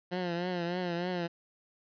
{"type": "tone with vibrato", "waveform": "15% pulse", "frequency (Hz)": 176.4, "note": "F3", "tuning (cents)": 18, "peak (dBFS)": -25, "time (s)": [0.11, 1.28], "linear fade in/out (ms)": 20, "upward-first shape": "triangle", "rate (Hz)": 3.3, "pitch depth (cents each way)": 78, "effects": ["resampled to 11025 Hz"]}